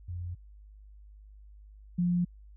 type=tone pair in turn; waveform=sine; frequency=88 / 176 Hz; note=F2 / F3; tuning=+14 / +14 cents; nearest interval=octave; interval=1200 cents; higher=second; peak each=-34 / -24 dBFS; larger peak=second; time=0.08-0.35 / 1.98-2.25 s; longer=neither; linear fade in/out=10 ms; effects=added 51 Hz sine -49 dBFS peak until 2.56 s